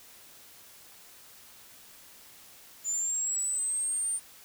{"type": "linear sweep", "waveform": "sine", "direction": "up", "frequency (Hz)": [7040, 8980], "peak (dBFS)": -25, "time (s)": [2.84, 4.2], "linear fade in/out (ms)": 50, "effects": ["tanh soft clip ceiling -27 dBFS", "white hiss -53 dBFS RMS until 4.44 s"]}